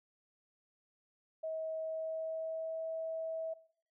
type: tone with pitch glide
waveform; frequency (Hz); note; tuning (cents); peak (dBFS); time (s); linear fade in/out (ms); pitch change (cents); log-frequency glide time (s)
sine; 639 to 647.5; D#5 to E5; +46 to -31; -36; 1.43-3.54; 10; +23; 1.78-2.87
effects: noise-tail reverb RT60 0.6 s tail -20 dB re dry